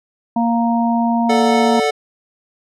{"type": "harmonic tone", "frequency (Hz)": 233.1, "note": "A#3", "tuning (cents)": 0, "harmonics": [1, 3, 4], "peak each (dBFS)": [-15, -20, -21], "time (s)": [0.36, 1.8], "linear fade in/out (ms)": 5}
{"type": "chord", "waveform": "square", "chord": "D major", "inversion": "second", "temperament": "equal with one note detuned", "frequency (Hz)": [440, 587.3, 734.5], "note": ["A4", "D5", "F#5"], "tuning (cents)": [0, 0, -13], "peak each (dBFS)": [-18, -23, -20], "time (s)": [1.29, 1.91], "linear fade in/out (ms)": 10}
{"effects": ["low-pass 7000 Hz 12 dB/octave"]}